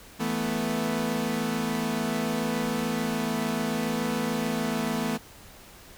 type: chord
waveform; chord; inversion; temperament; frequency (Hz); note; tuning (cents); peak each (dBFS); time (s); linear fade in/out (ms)
sawtooth; E suspended fourth; none; equal; 164.81 / 220 / 246.9; E3 / A3 / B3; 0 / 0 / 0; -30 / -25 / -26; 0.19-5.18; 20
effects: pink hiss -49 dBFS RMS until 5.97 s